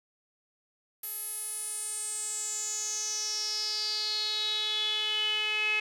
sawtooth tone with band-pass filter sweep, 427.1 Hz, G#4, 48 cents sharp, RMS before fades -32 dBFS, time 1.03-5.8 s, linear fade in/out 5 ms, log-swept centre 12000 to 2500 Hz, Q 8.8, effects none

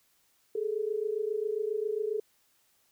sine tone pair together, 412.6 / 440 Hz, G#4 / A4, -11 / 0 cents, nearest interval minor second, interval 111 cents, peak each -32 / -31 dBFS, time 0.55-2.2 s, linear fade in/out 5 ms, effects white hiss -69 dBFS RMS until 2.91 s

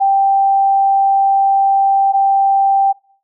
sine tone pair in turn, 785 / 785 Hz, G5 / G5, +2 / +2 cents, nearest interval unison, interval 0 cents, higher neither, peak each -9 dBFS, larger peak neither, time 0-2.13 / 2.13-2.93 s, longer first, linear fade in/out 20 ms, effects noise-tail reverb RT60 0.5 s tail -23 dB re dry

